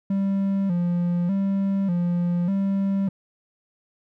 triangle tone with vibrato, 185 Hz, F#3, in tune, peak -18 dBFS, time 0.1-3.09 s, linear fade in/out 5 ms, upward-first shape square, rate 0.84 Hz, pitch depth 100 cents each way, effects none

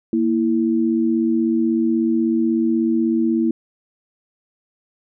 sine tone pair together, 232.5 / 328.8 Hz, A#3 / E4, -4 / -4 cents, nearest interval tritone, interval 600 cents, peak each -18 dBFS, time 0.13-3.51 s, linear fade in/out 2 ms, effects none

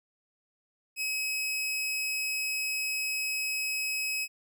sawtooth tone, 2550 Hz, D#7, 42 cents sharp, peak -26 dBFS, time 0.96-4.28 s, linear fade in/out 50 ms, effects none

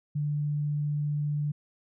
sine tone, 147.5 Hz, D3, 8 cents sharp, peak -26 dBFS, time 0.15-1.52 s, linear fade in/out 10 ms, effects none

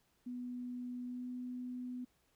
sine tone with pitch glide, 246.9 to 249.3 Hz, B3 to B3, 0 to +16 cents, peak -40 dBFS, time 0.26-2.05 s, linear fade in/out 10 ms, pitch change +16 cents, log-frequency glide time 1.05-1.27 s, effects pink hiss -75 dBFS RMS until 2.35 s

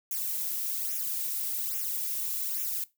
violet noise with flanger, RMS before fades -32 dBFS, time 0.11-2.84 s, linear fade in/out 2 ms, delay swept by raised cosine 0.22 to 2.62 ms, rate 1.2 Hz, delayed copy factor -0.95, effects noise-tail reverb RT60 0.2 s tail -19 dB re dry

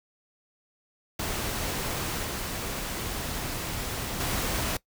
pink noise with level steps, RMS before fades -31 / -33 / -29 dBFS, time 1.19-4.77 s, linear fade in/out 5 ms, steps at 2.24 / 4.2 s, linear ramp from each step 5 ms, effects noise-tail reverb RT60 0.1 s tail -20 dB re dry

